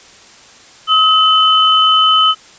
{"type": "tone pair together", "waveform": "sine", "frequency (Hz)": [1276, 3035], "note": ["D#6", "F#7"], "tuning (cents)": [43, 43], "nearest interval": "octave + minor third", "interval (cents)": 1500, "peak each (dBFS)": -10, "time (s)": [0.87, 2.35], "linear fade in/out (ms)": 50, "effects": ["white hiss -41 dBFS RMS until 2.58 s", "resampled to 16000 Hz"]}